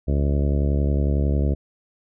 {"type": "harmonic tone", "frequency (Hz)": 71, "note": "C#2", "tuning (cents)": 42, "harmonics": [1, 2, 3, 4, 5, 6, 7, 8, 9], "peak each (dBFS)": [-19, -25, -29, -31, -33, -35, -36, -37, -38], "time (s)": [0.07, 1.55], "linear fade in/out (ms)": 20, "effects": []}